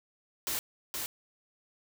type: noise with echo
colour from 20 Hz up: white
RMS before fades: -33 dBFS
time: 0.47-0.59 s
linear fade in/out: 0 ms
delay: 470 ms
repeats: 1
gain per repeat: -3 dB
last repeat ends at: 1.06 s
effects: none